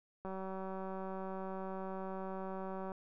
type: click train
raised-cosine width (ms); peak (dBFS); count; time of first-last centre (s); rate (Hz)
1; -30; 508; 0.25-2.918; 190
effects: none